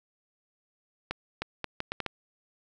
accelerating click train, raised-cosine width 0.3 ms, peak -15 dBFS, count 7, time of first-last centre 1.11-2.063 s, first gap 310 ms, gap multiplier 0.72, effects none

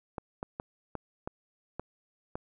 clicks, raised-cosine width 1 ms, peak -21 dBFS, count 7, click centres 0.182 / 0.429 / 0.599 / 0.953 / 1.275 / 1.796 / 2.355 s, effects none

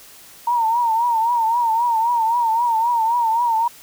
sine tone with vibrato, 926 Hz, A#5, 12 cents flat, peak -15 dBFS, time 0.47-3.68 s, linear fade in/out 5 ms, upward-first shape triangle, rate 3.8 Hz, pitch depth 100 cents each way, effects white hiss -44 dBFS RMS until 3.82 s

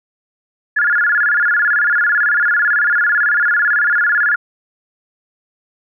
sine tone with vibrato, 1557 Hz, G6, 12 cents flat, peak -11 dBFS, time 0.76-4.36 s, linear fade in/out 10 ms, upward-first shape square, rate 18 Hz, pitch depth 160 cents each way, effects none

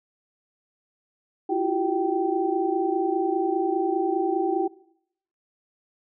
sine tone cluster, 329.9 / 354.9 / 384.8 / 778 Hz, E4 / F4 / G4 / G5, +1 / +28 / -32 / -13 cents, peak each -27 dBFS, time 1.49-4.68 s, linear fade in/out 10 ms, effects noise-tail reverb RT60 0.7 s tail -20 dB re dry

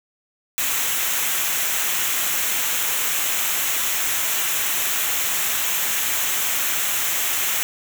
white noise with comb filter, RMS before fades -22 dBFS, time 0.58-7.63 s, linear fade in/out 0 ms, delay 0.21 ms, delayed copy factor -0.6, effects none

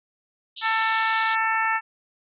white band-pass noise, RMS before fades -38 dBFS, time 0.56-1.36 s, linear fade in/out 20 ms, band 2900 to 3900 Hz, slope 96 dB/octave
harmonic tone, 445.2 Hz, A4, 20 cents sharp, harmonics 2 / 3 / 4 / 5 / 6, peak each -25 / -26 / -25 / -30 / -33 dBFS, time 0.61-1.81 s, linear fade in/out 50 ms
effects none

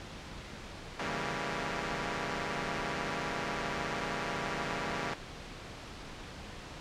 5% pulse chord, C# diminished seventh, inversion none, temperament equal, 138.59 / 164.81 / 196 / 233.1 Hz, C#3 / E3 / G3 / Bb3, 0 / 0 / 0 / 0 cents, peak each -28 dBFS, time 0.99-5.14 s, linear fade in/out 5 ms, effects pink hiss -45 dBFS RMS until 6.8 s + low-pass 5000 Hz 12 dB/octave

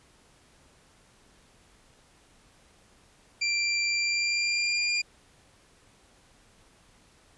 25% pulse tone with pitch glide, 2363 to 2403 Hz, D7 to D7, +10 to +39 cents, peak -21 dBFS, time 3.41-5.02 s, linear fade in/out 10 ms, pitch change +29 cents, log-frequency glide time 3.93-4.91 s, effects pink hiss -60 dBFS RMS until 7.37 s + resampled to 24000 Hz

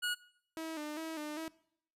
25% pulse tone, 1452 Hz, F#6, 33 cents flat, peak -29 dBFS, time 0.02-0.15 s, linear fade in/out 20 ms
sawtooth tone with vibrato, 311.1 Hz, D#4, in tune, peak -35 dBFS, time 0.57-1.48 s, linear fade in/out 0 ms, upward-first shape square, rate 2.5 Hz, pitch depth 61 cents each way
effects noise-tail reverb RT60 0.7 s tail -21 dB re dry + resampled to 32000 Hz

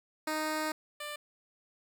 10% pulse tone pair in turn, 310 / 592.7 Hz, D#4 / D5, -6 / +16 cents, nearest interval major seventh, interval 1122 cents, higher second, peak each -23 / -30 dBFS, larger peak first, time 0.27-0.72 / 1-1.16 s, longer first, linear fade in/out 5 ms, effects none

